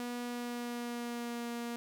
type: tone with pitch glide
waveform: sawtooth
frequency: 242.4 to 236.5 Hz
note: B3 to A#3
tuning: -32 to +25 cents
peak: -33 dBFS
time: 0-1.76 s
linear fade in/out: 0 ms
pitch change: -43 cents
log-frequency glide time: 0.23-1.48 s
effects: none